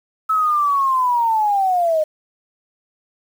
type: linear sweep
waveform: sine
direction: down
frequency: 1304 to 608 Hz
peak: -14 dBFS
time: 0.29-2.04 s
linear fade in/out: 10 ms
effects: 7-bit